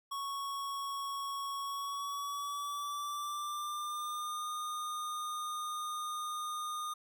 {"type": "tone with pitch glide", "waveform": "square", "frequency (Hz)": [1108.7, 1223.1], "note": ["C#6", "D#6"], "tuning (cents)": [0, -30], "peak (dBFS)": -37, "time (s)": [0.11, 6.94], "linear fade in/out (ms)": 10, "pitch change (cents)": 170, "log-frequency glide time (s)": [1.61, 4.5], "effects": []}